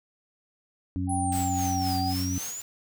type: harmonic tone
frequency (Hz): 91.7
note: F#2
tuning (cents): -15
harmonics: 1 / 2 / 3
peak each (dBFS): -29 / -35 / -30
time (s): 0.96-2.38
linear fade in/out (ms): 0
type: tone with pitch glide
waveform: sine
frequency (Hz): 781 to 764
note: G5 to G5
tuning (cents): -7 to -45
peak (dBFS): -28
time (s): 1.07-2.15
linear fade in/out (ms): 50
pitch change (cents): -38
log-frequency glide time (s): 1.62-1.96
type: exponential two-way sweep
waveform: sine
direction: down then up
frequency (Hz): 10340 to 4671 to 7160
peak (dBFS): -34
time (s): 1.09-2.61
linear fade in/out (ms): 5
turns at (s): 1.99
type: noise with tremolo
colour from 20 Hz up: white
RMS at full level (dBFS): -37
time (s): 1.32-2.62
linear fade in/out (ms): 2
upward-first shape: sine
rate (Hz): 3.8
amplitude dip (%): 65
effects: none